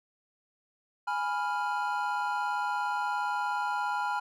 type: chord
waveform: triangle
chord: F diminished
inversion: first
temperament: equal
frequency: 830.6 / 987.8 / 1396.9 Hz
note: Ab5 / Cb6 / F6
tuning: 0 / 0 / 0 cents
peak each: -30 / -31 / -32 dBFS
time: 1.07-4.2 s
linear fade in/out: 10 ms
effects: none